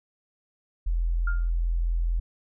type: tone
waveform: sine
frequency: 42.27 Hz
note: E1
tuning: 44 cents sharp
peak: -22 dBFS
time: 0.86-2.2 s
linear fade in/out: 10 ms
type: tone with exponential decay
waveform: sine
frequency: 1405 Hz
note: F6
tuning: 10 cents sharp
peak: -27 dBFS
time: 1.27-1.5 s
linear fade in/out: 5 ms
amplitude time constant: 50 ms
effects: none